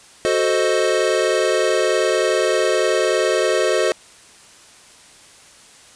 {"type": "chord", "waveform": "square", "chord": "F# diminished seventh", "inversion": "none", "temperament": "equal", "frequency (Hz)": [370, 440, 523.3, 622.3], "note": ["F#4", "A4", "C5", "Eb5"], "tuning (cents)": [0, 0, 0, 0], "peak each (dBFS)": -22, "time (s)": [0.25, 3.92], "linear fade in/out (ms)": 0, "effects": ["white hiss -46 dBFS RMS until 5.95 s", "resampled to 22050 Hz"]}